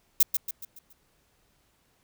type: noise with echo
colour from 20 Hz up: violet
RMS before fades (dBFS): -18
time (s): 0.2-0.23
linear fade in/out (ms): 5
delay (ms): 140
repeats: 5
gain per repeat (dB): -7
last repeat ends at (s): 0.93
effects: pink hiss -68 dBFS RMS until 2.03 s